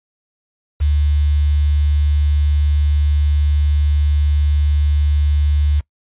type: tone with quantisation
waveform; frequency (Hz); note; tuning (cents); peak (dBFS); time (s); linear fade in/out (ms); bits
sine; 73.42; D2; 0; -12; 0.8-5.81; 20; 6
effects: noise-tail reverb RT60 0.1 s tail -22 dB re dry + resampled to 8000 Hz